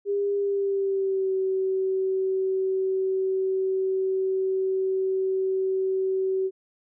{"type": "tone with pitch glide", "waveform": "sine", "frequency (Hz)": [402.7, 380.1], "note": ["G4", "F#4"], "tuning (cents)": [47, 47], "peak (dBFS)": -22, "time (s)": [0.05, 6.51], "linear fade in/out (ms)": 50, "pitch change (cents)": -100, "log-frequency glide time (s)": [0.36, 1.33], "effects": []}